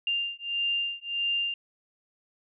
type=beating tone pair; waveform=sine; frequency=2794 / 2795.6 Hz; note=F7 / F7; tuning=0 / +1 cents; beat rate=1.6 Hz; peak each=-30 dBFS; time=0.07-1.54 s; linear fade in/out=2 ms; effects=none